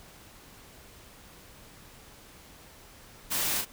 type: noise with echo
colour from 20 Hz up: white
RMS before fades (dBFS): -30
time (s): 3.3-3.62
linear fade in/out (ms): 20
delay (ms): 35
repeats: 1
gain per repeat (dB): -5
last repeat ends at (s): 3.655
effects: pink hiss -52 dBFS RMS until 3.72 s